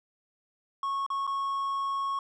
triangle tone with dropouts, 1100 Hz, C#6, 14 cents flat, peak -26 dBFS, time 0.83-2.19 s, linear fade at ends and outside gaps 2 ms, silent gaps 1.064-1.102 / 1.268-1.275 s, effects resampled to 22050 Hz

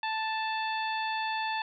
harmonic tone, 880 Hz, A5, in tune, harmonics 1 / 2 / 3 / 4 / 5, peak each -31 / -36 / -38 / -41 / -44 dBFS, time 0.03-1.62 s, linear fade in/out 2 ms, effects none

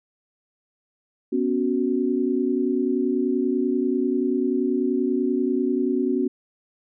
sine chord, B suspended second, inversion none, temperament equal, 246.9 / 277.2 / 370 Hz, B3 / C#4 / F#4, 0 / 0 / 0 cents, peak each -24 dBFS, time 1.32-6.28 s, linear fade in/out 10 ms, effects none

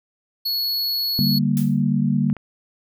square tone, 4371 Hz, C#8, 25 cents flat, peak -21 dBFS, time 0.45-1.39 s, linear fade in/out 10 ms
sine chord, G minor, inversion second, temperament equal, 146.83 / 196 / 233.1 Hz, D3 / G3 / Bb3, 0 / 0 / 0 cents, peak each -21 dBFS, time 1.19-2.33 s, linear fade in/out 0 ms
blue noise with exponential decay, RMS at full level -30 dBFS, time 1.57-1.82 s, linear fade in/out 0 ms, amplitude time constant 53 ms
clicks, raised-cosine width 0.5 ms, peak -25 dBFS, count 2, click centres 2.3 / 2.367 s
effects none

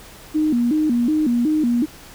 sine tone with vibrato, 271.3 Hz, C#4, 37 cents flat, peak -15 dBFS, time 0.34-1.86 s, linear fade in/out 20 ms, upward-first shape square, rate 2.7 Hz, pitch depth 220 cents each way, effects pink hiss -42 dBFS RMS until 2.14 s

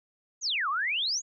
sine exponential two-way sweep, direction down then up, 7010 to 1064 to 7010 Hz, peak -26 dBFS, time 0.41-1.22 s, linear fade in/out 50 ms, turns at 0.69 s, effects none

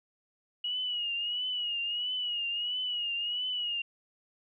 sine tone with vibrato, 2900 Hz, F#7, 35 cents flat, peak -30 dBFS, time 0.64-3.82 s, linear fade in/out 5 ms, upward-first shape triangle, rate 1.5 Hz, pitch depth 79 cents each way, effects none

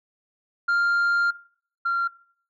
sine tone pair in turn, 1396.9 / 1380.1 Hz, F6 / F6, 0 / -21 cents, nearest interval unison, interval 21 cents, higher first, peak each -16 / -19 dBFS, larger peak first, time 0.68-1.31 / 1.85-2.08 s, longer first, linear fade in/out 10 ms, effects noise-tail reverb RT60 0.5 s tail -20 dB re dry + tanh soft clip ceiling -18 dBFS

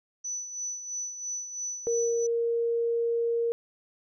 sine tone with tremolo, 5970 Hz, F#8, 15 cents sharp, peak -30 dBFS, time 0.24-2.27 s, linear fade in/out 10 ms, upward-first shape sine, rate 3 Hz, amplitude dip 60%
sine tone, 466.2 Hz, A#4, in tune, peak -24 dBFS, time 1.87-3.52 s, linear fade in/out 0 ms
effects none

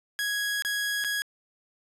sawtooth tone with dropouts, 1661.2 Hz, G#6, in tune, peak -23 dBFS, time 0.19-1.22 s, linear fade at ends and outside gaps 0 ms, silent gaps 0.622-0.649 / 1.04-1.046 s, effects resampled to 32000 Hz + 10-bit

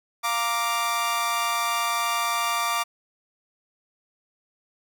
sawtooth chord, Bb major, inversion second, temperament equal, 698.5 / 932.3 / 1174.7 Hz, F5 / Bb5 / D6, 0 / 0 / 0 cents, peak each -27 / -26 / -21 dBFS, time 0.23-2.84 s, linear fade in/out 20 ms, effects none

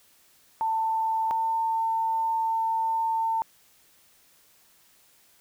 sine tone pair in turn, 891 / 899.3 Hz, A5 / A5, +22 / +38 cents, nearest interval unison, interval 16 cents, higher second, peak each -23 dBFS, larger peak neither, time 0.61-1.31 / 1.31-3.42 s, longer second, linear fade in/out 0 ms, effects white hiss -60 dBFS RMS until 5.4 s

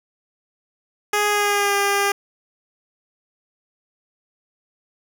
10% pulse tone with pitch glide, 415.3 to 401.6 Hz, G#4 to G4, 0 to +42 cents, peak -9 dBFS, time 1.13-2.12 s, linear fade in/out 5 ms, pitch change -58 cents, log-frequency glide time 1.29-1.75 s, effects none

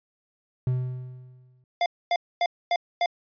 triangle tone with exponential decay, 126.8 Hz, B2, 46 cents sharp, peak -18 dBFS, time 0.67-1.64 s, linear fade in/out 2 ms, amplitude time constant 210 ms
square tone bursts, 698.5 Hz, F5, in tune, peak -21 dBFS, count 5, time 1.81-3.06 s, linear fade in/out 2 ms, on 50 ms, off 250 ms
effects resampled to 11025 Hz

